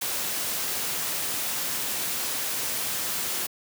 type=noise; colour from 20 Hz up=white; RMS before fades=-29 dBFS; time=0.01-3.47 s; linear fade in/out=10 ms; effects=high-pass 100 Hz 12 dB/octave